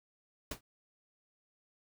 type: noise with exponential decay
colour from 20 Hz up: pink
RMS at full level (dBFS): -34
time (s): 0.51-0.61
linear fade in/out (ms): 5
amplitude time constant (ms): 21
effects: none